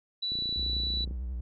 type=tone; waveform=sine; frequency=3951 Hz; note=B7; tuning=in tune; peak=-29 dBFS; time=0.22-1.05 s; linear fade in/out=10 ms
type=click train; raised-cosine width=3 ms; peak=-30 dBFS; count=24; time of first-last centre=0.32-1.11 s; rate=29.1 Hz
type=tone with vibrato; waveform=triangle; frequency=62.1 Hz; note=B1; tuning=10 cents sharp; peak=-30 dBFS; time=0.57-1.41 s; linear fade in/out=5 ms; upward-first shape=sine; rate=11 Hz; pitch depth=120 cents each way
effects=none